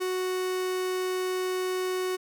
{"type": "tone", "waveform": "45% pulse", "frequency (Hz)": 369.6, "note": "F#4", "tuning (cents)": -2, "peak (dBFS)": -27, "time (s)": [0, 2.17], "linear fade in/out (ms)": 20, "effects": []}